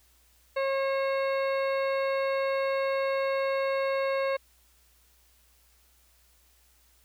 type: harmonic tone with a mistuned harmonic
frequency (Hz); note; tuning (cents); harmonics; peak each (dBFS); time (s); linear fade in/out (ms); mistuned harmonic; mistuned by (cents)
542; C#5; -39; 1 / 2 / 3 / 4 / 5 / 7 / 8; -26 / -34 / -39 / -38 / -43 / -47 / -49; 0.56-4.37; 10; 8; +20
effects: added 60 Hz sine -64 dBFS peak until 7.04 s + white hiss -64 dBFS RMS until 7.04 s